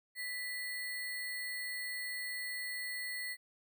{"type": "tone with sample-and-hold", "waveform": "sine", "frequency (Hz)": 1975.5, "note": "B6", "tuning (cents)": 0, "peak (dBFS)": -37, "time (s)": [0.15, 3.37], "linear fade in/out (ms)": 50, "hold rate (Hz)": 6300, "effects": []}